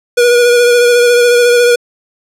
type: tone with vibrato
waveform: square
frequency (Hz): 482.7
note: B4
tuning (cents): -40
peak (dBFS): -6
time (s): 0.17-1.76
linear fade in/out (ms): 10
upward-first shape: sine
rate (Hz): 14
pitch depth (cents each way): 23
effects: low-pass 12000 Hz 12 dB/octave